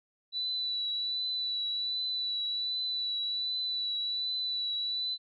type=tone with vibrato; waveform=sine; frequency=3960 Hz; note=B7; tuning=4 cents sharp; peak=-30 dBFS; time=0.32-5.18 s; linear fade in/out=50 ms; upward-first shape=triangle; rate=1.3 Hz; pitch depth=26 cents each way; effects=none